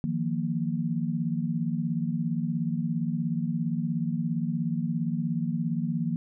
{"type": "chord", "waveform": "sine", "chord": "Eb suspended second", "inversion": "none", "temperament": "equal with one note detuned", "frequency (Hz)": [157.55, 174.61, 233.1], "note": ["Eb3", "F3", "Bb3"], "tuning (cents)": [22, 0, 0], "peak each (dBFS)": -30, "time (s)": [0.04, 6.16], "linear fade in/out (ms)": 0, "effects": []}